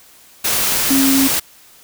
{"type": "tone in noise", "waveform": "sine", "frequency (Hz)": 270, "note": "C#4", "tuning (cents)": -45, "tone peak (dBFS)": -12, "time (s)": [0.9, 1.28], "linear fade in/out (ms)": 10, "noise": "white", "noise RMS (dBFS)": -17, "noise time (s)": [0.44, 1.4], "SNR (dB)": 2, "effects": ["white hiss -46 dBFS RMS until 1.83 s"]}